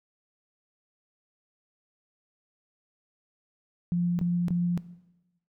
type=tone bursts; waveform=sine; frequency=174.61 Hz; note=F3; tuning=in tune; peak=-23 dBFS; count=3; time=3.92-4.776 s; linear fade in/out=0 ms; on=270 ms; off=23 ms; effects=noise-tail reverb RT60 1.0 s tail -17 dB re dry